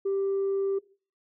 sine tone, 392 Hz, G4, in tune, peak -23 dBFS, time 0.05-0.79 s, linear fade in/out 10 ms, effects noise-tail reverb RT60 0.4 s tail -20 dB re dry + tanh soft clip ceiling -22 dBFS

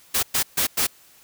white noise bursts at uneven times, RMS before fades -21 dBFS, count 4, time 0.14-0.23 / 0.34-0.43 / 0.57-0.67 / 0.77-0.87 s, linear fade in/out 10 ms, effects white hiss -53 dBFS RMS until 1.23 s

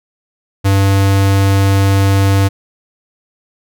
square tone, 98 Hz, G2, in tune, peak -9 dBFS, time 0.64-2.49 s, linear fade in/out 20 ms, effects none

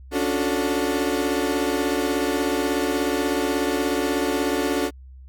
35% pulse chord, D major seventh, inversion third, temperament equal with one note detuned, 277.2 / 293.7 / 362.2 / 440 Hz, C#4 / D4 / F#4 / A4, 0 / 0 / -37 / 0 cents, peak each -25 dBFS, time 0.11-4.91 s, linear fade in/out 50 ms, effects added 65 Hz sine -40 dBFS peak until 5.28 s

